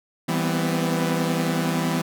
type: chord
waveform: sawtooth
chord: C major seventh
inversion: first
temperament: equal with one note detuned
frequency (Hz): 164.81 / 196 / 246.9 / 257.6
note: E3 / G3 / B3 / C4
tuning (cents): 0 / 0 / 0 / -27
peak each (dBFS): -20 / -25 / -24 / -25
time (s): 0.28-2.02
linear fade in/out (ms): 10
effects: none